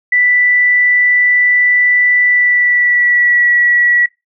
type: tone with pitch glide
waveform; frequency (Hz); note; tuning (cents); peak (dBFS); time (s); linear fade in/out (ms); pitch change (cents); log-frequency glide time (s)
sine; 1976 to 1935.3; B6 to B6; 0 to -36; -8; 0.12-4.06; 5; -36; 2.24-3.51
effects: noise-tail reverb RT60 0.2 s tail -21 dB re dry